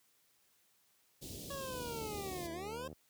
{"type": "band-stop noise", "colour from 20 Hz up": "pink", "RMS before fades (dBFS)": -46, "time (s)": [1.21, 2.48], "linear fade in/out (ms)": 20, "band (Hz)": [520, 3400], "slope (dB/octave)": 24}
{"type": "linear two-way sweep", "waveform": "25% pulse", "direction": "down then up", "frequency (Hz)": [563, 326.9, 536], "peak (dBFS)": -38, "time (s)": [1.5, 2.88], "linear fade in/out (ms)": 5, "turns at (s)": 2.52}
{"type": "click train", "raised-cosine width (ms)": 2, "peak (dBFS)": -36, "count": 92, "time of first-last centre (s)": [1.74, 2.928], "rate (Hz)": 76.6}
{"effects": ["white hiss -72 dBFS RMS until 3.09 s", "high-pass 60 Hz 12 dB/octave"]}